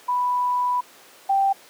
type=tone pair in turn; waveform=sine; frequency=987.8 / 784 Hz; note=B5 / G5; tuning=0 / 0 cents; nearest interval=major third; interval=400 cents; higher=first; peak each=-19 / -16 dBFS; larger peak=second; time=0.08-0.81 / 1.29-1.53 s; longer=first; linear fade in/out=10 ms; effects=pink hiss -48 dBFS RMS until 1.69 s + high-pass 400 Hz 12 dB/octave